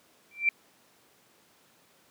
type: tone with exponential growth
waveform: sine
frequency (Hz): 2349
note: D7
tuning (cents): 0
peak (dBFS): -17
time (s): 0.31-0.49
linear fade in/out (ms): 2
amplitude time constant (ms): 37
effects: pink hiss -62 dBFS RMS until 2.1 s + high-pass 200 Hz 12 dB/octave